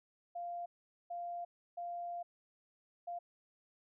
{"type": "tone bursts at uneven times", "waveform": "sine", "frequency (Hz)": 696, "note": "F5", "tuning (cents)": -6, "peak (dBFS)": -39, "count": 4, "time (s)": [[0.35, 0.66], [1.1, 1.45], [1.77, 2.23], [3.07, 3.19]], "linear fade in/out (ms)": 10, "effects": []}